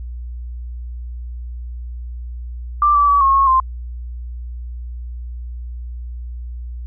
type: tone with pitch steps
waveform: sine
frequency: 1179 / 1156 / 1142 / 1086 / 1093 / 1047 Hz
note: D6 / D6 / D6 / C#6 / C#6 / C6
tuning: +6 / -28 / -49 / -36 / -25 / +1 cents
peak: -10 dBFS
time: 2.82-3.6 s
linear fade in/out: 2 ms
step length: 130 ms
effects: added 60 Hz sine -26 dBFS peak until 6.86 s